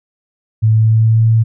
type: tone with pitch glide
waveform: sine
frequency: 110 to 112.7 Hz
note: A2 to A2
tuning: 0 to +42 cents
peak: -7 dBFS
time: 0.62-1.44 s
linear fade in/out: 20 ms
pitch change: +42 cents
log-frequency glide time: 0.72-1.27 s
effects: none